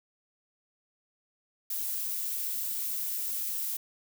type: noise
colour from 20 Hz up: violet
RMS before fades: -33 dBFS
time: 1.7-3.77 s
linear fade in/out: 5 ms
effects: none